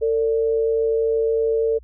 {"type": "tone pair together", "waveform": "sine", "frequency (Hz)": [451.6, 580.1], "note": ["A4", "D5"], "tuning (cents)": [45, -21], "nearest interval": "major third", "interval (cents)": 434, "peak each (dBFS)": [-17, -28], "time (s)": [0.01, 1.79], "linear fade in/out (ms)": 20, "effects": ["added 60 Hz sine -43 dBFS peak until 1.83 s"]}